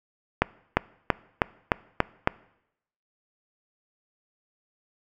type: accelerating click train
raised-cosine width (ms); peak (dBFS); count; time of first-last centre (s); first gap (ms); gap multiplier
0.5; -3; 7; 0.42-2.274; 350; 0.95
effects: noise-tail reverb RT60 0.8 s tail -22 dB re dry